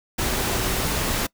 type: tone in noise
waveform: sine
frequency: 374.2 Hz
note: F#4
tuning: 20 cents sharp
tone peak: -34 dBFS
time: 0.19-0.89 s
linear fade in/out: 10 ms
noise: pink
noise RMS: -24 dBFS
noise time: 0.18-1.27 s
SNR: -13 dB
effects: noise-tail reverb RT60 0.1 s tail -23 dB re dry